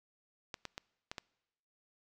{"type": "clicks", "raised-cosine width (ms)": 0.2, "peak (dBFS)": -23, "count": 5, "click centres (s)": [0.542, 0.653, 0.779, 1.115, 1.182], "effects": ["noise-tail reverb RT60 1.0 s tail -25 dB re dry"]}